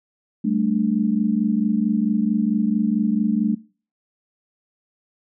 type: chord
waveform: sine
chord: G suspended second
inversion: none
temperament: just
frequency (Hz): 196 / 220.5 / 294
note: G3 / A3 / D4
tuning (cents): 0 / +4 / +2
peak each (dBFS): -23 / -20 / -25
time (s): 0.44-3.55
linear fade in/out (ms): 10
effects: noise-tail reverb RT60 0.4 s tail -22 dB re dry